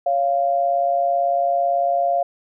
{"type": "tone pair together", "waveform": "sine", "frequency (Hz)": [557, 695], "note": ["C#5", "F5"], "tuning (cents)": [8, -9], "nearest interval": "major third", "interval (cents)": 383, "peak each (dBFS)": [-23, -17], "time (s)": [0.06, 2.23], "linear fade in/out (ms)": 5, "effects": []}